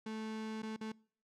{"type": "tone with dropouts", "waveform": "35% pulse", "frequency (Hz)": 218.9, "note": "A3", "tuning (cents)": -9, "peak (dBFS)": -38, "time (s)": [0.06, 0.92], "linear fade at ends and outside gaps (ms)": 5, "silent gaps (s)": [[0.621, 0.63], [0.764, 0.81]], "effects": ["noise-tail reverb RT60 0.5 s tail -24 dB re dry", "low-pass 6000 Hz 12 dB/octave"]}